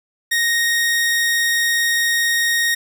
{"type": "tone", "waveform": "sawtooth", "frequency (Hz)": 1864.7, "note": "A#6", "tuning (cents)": 0, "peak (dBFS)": -12, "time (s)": [0.31, 2.75], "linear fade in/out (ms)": 10, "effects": []}